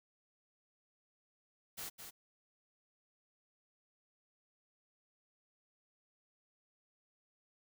white noise with echo, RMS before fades -44 dBFS, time 1.77-1.9 s, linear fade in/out 20 ms, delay 210 ms, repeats 1, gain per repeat -6 dB, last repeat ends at 2.11 s, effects none

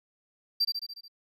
triangle tone with echo, 4699 Hz, D8, in tune, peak -21 dBFS, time 0.6-0.65 s, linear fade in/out 10 ms, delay 72 ms, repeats 6, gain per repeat -4 dB, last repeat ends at 1.082 s, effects none

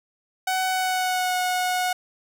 sawtooth tone with pitch glide, 749 to 730.6 Hz, F#5 to F#5, +21 to -22 cents, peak -18 dBFS, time 0.47-1.93 s, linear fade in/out 5 ms, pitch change -43 cents, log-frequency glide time 0.68-1.37 s, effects none

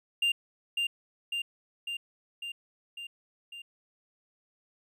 triangle tone with echo, 2794 Hz, F7, in tune, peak -22 dBFS, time 0.22-0.32 s, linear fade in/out 5 ms, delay 550 ms, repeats 6, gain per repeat -3 dB, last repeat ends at 3.62 s, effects none

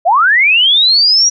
sine linear sweep, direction up, 618 to 5800 Hz, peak -6 dBFS, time 0.05-1.3 s, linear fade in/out 20 ms, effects none

